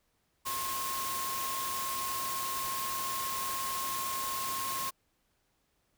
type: tone in noise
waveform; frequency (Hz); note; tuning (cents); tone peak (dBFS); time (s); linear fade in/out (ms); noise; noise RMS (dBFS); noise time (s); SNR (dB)
sine; 1072; C6; +42; -35; 0.45-4.91; 20; white; -37; 0.45-4.91; -1
effects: pink hiss -75 dBFS RMS until 5.97 s